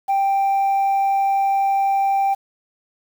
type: tone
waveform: sine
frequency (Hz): 786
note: G5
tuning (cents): +4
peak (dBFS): -13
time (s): 0.08-2.35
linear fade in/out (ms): 20
effects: tanh soft clip ceiling -14 dBFS + 7-bit